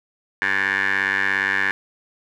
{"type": "tone with band-pass filter", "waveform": "15% pulse", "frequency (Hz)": 97.2, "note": "G2", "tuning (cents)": -14, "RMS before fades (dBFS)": -21, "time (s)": [0.42, 1.71], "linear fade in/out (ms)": 0, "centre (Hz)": 1800, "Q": 9.2, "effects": []}